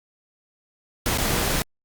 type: noise with dropouts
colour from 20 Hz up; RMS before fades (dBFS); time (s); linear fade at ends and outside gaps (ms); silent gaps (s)
pink; -23; 1.06-1.62; 0; 1.175-1.184
effects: Opus 48 kbps